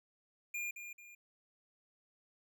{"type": "tone with echo", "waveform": "square", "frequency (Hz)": 2411, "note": "D7", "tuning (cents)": 45, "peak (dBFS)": -38, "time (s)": [0.54, 0.71], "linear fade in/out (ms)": 5, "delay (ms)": 220, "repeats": 2, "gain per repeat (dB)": -8, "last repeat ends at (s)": 1.15, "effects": []}